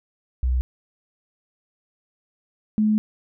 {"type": "tone pair in turn", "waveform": "sine", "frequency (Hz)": [62.9, 214], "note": ["B1", "A3"], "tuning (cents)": [32, -48], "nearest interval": "octave + major sixth", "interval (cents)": 2120, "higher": "second", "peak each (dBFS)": [-18, -16], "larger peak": "second", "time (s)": [[0.43, 0.61], [2.78, 2.98]], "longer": "second", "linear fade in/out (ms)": 0, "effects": []}